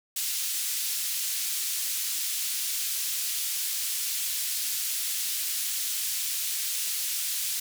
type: band-pass noise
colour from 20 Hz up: white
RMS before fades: -30 dBFS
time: 0.16-7.6 s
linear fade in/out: 5 ms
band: 3000 to 16000 Hz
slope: 12 dB/octave
effects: none

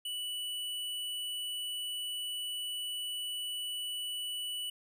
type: tone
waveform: square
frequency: 2960 Hz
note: F#7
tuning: in tune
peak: -36 dBFS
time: 0.05-4.7 s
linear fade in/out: 5 ms
effects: none

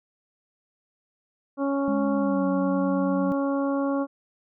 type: harmonic tone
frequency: 277.6 Hz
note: C#4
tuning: 3 cents sharp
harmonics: 1 / 2 / 3 / 4 / 5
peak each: -24 / -28 / -36 / -34 / -40 dBFS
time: 1.57-4.07 s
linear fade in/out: 50 ms
type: tone with pitch glide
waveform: sine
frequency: 207.9 to 188.46 Hz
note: G#3 to F#3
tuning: +2 to +32 cents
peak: -26 dBFS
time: 1.88-3.32 s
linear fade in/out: 0 ms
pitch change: -170 cents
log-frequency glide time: 2.15-2.46 s
effects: none

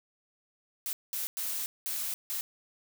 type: noise bursts at uneven times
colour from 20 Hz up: blue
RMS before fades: -34 dBFS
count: 5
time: 0.86-0.93 / 1.13-1.27 / 1.37-1.66 / 1.86-2.14 / 2.3-2.41 s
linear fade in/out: 0 ms
effects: none

